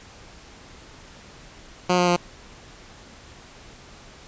10% pulse tone with pitch steps, 180 / 177.73 / 175.48 Hz, F#3 / F3 / F3, -47 / +31 / +9 cents, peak -9 dBFS, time 1.89-2.166 s, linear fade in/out 10 ms, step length 92 ms, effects pink hiss -46 dBFS RMS until 4.27 s + resampled to 16000 Hz

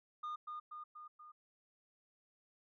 sine tone with echo, 1220 Hz, D#6, 34 cents flat, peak -37 dBFS, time 0.23-0.36 s, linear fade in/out 10 ms, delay 240 ms, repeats 4, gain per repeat -4 dB, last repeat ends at 1.32 s, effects tanh soft clip ceiling -39 dBFS

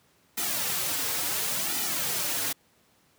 white noise with flanger, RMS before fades -29 dBFS, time 0.37-2.53 s, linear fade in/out 10 ms, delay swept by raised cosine 1.8 to 5.2 ms, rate 0.71 Hz, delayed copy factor -0.75, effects pink hiss -64 dBFS RMS until 3.18 s + high-pass 100 Hz 12 dB/octave

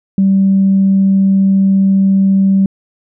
sine tone, 193.9 Hz, G3, 19 cents flat, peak -6 dBFS, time 0.18-2.66 s, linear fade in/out 2 ms, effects tanh soft clip ceiling -2 dBFS

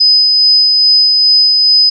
sine tone with tremolo, 5020 Hz, D#8, 15 cents sharp, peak -4 dBFS, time 0-1.9 s, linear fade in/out 10 ms, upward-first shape sine, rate 2.4 Hz, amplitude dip 25%, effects none

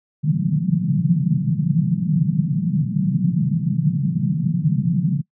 white band-pass noise, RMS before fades -19 dBFS, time 0.23-5.22 s, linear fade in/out 20 ms, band 140 to 180 Hz, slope 48 dB/octave, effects noise-tail reverb RT60 0.1 s tail -23 dB re dry

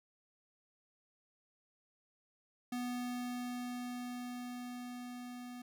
square tone with level ramp, 246.1 Hz, B3, 6 cents flat, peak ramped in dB -37 to -46 dBFS, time 2.72-5.62 s, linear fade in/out 5 ms, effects none

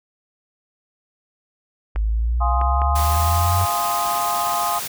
sine exponential sweep, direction up, 51.4 to 93.7 Hz, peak -17 dBFS, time 1.95-3.66 s, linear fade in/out 20 ms
clicks, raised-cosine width 0.5 ms, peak -16 dBFS, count 4, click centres 1.96 / 2.614 / 2.818 / 3.613 s
sine chord, F minor seventh, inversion none, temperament equal, 698.5 / 830.6 / 1046.5 / 1244.5 Hz, F5 / Ab5 / C6 / Eb6, 0 / 0 / 0 / 0 cents, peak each -25 dBFS, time 2.4-4.8 s, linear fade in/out 20 ms
white noise, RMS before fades -28 dBFS, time 2.95-4.88 s, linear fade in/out 10 ms
effects none

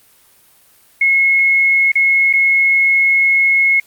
sine tone with dropouts, 2173 Hz, C#7, 35 cents flat, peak -9 dBFS, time 1.01-3.8 s, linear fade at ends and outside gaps 5 ms, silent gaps 1.919-1.954 / 2.329-2.335 s, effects white hiss -50 dBFS RMS until 3.86 s + Opus 32 kbps

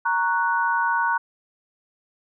sine chord, F# major, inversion first, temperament equal, 932.3 / 1108.7 / 1480 Hz, A#5 / C#6 / F#6, 0 / 0 / 0 cents, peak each -22 / -27 / -23 dBFS, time 0.05-1.18 s, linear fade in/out 10 ms, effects none

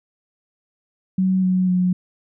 sine tone with pitch steps, 187.6 / 184.59 / 181.63 Hz, F#3 / F#3 / F#3, +24 / -4 / -32 cents, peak -15 dBFS, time 1.18-1.93 s, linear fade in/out 5 ms, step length 250 ms, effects none

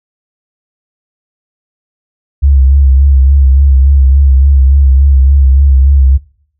sine tone with vibrato, 68 Hz, C#2, 33 cents flat, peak -3 dBFS, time 2.42-6.18 s, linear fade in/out 20 ms, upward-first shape sine, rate 3.5 Hz, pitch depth 57 cents each way, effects noise-tail reverb RT60 0.6 s tail -20 dB re dry

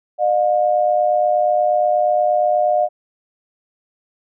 sine tone pair together, 607 / 715.4 Hz, D#5 / F5, -43 / +41 cents, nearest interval minor third, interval 284 cents, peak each -16 dBFS, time 0.18-2.89 s, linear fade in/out 50 ms, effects none

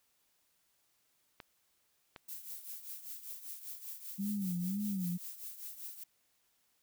clicks, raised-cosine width 0.3 ms, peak -31 dBFS, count 2, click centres 1.402 / 2.162 s
violet noise with tremolo, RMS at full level -43 dBFS, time 2.28-6.04 s, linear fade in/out 10 ms, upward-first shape triangle, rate 5.1 Hz, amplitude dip 75%
sine tone with vibrato, 190.9 Hz, G3, 46 cents flat, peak -33 dBFS, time 4.18-5.18 s, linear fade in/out 20 ms, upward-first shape sine, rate 1.9 Hz, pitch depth 150 cents each way
effects white hiss -75 dBFS RMS until 6.82 s

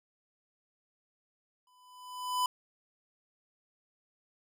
square tone with exponential growth, 1000 Hz, B5, 21 cents sharp, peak -26 dBFS, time 1.67-2.46 s, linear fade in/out 2 ms, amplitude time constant 170 ms, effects none

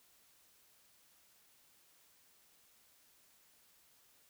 silence, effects white hiss -68 dBFS RMS until 4.29 s

